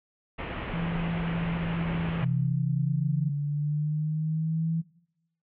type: low-pass noise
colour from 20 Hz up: pink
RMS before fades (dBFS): -35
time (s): 0.38-2.25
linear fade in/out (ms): 10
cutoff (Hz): 3000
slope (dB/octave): 48
type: tone with pitch glide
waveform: sine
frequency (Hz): 167.9 to 165.02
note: E3 to E3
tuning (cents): +32 to +2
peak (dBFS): -28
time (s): 0.73-3.3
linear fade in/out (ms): 10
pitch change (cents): -30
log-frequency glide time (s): 1.57-2.56
type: linear sweep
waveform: sine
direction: up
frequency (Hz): 127.3 to 164.81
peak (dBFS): -25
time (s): 2.21-4.82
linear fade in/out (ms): 20
effects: noise-tail reverb RT60 0.8 s tail -19 dB re dry